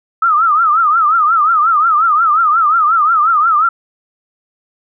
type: tone with vibrato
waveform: sine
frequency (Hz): 1276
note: D#6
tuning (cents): +43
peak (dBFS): -8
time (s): 0.22-3.69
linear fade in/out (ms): 5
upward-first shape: triangle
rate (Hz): 5.6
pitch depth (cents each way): 160
effects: none